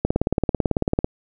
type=click train; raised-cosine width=2 ms; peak=-5 dBFS; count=19; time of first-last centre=0.05-1.044 s; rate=18.1 Hz; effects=none